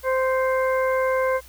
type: harmonic tone with a mistuned harmonic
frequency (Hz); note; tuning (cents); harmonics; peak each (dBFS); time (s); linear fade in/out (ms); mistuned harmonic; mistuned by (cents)
521; C5; -7; 1 / 2 / 3 / 4; -20 / -26 / -30 / -32; 0.03-1.41; 50; 4; +16
effects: added 60 Hz sine -47 dBFS peak until 1.48 s + white hiss -49 dBFS RMS until 1.48 s

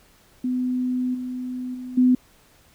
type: tone with level steps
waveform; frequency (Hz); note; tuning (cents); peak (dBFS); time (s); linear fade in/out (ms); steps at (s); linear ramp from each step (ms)
sine; 252; B3; +35; -21 / -27 / -31 / -13; 0.44-2.15; 5; 1.14 / 1.74 / 1.97; 10
effects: pink hiss -56 dBFS RMS until 2.74 s

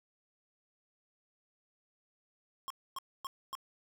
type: tone bursts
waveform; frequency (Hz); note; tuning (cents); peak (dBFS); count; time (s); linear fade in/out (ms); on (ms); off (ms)
square; 1077; C6; +50; -38; 4; 2.68-3.552; 0; 23; 260
effects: none

